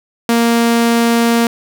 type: tone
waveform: sawtooth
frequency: 233.1 Hz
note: A#3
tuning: in tune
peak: -6 dBFS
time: 0.29-1.47 s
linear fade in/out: 2 ms
effects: none